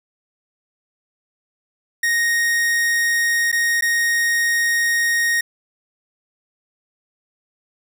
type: tone with dropouts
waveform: 45% pulse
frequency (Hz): 1864.7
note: A#6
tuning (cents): 0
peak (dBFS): -16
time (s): 2.03-5.41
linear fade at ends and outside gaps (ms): 5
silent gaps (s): 3.517-3.526 / 3.81-3.822
effects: none